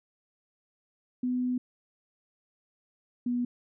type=tone pair in turn; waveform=sine; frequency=250 / 243.9 Hz; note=B3 / B3; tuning=+21 / -21 cents; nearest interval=unison; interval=42 cents; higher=first; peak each=-26 dBFS; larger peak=neither; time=1.23-1.58 / 3.26-3.45 s; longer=first; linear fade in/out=5 ms; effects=none